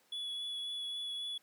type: tone with vibrato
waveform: triangle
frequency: 3400 Hz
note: G#7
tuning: 40 cents sharp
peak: -36 dBFS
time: 0.12-1.38 s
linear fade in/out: 5 ms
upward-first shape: sine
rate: 3.7 Hz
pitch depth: 12 cents each way
effects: pink hiss -69 dBFS RMS until 1.42 s + high-pass 300 Hz 12 dB/octave